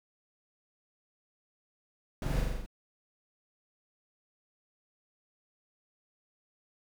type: noise with echo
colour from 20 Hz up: brown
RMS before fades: -33 dBFS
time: 2.22-2.41 s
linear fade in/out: 2 ms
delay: 42 ms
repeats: 6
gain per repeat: -2 dB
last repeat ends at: 2.662 s
effects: none